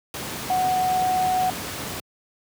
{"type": "tone in noise", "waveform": "sine", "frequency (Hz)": 740, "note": "F#5", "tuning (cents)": 0, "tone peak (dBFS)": -19, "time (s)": [0.5, 1.5], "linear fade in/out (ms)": 2, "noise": "pink", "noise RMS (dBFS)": -31, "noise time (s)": [0.14, 2], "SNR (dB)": 9, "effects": ["high-pass 100 Hz 12 dB/octave"]}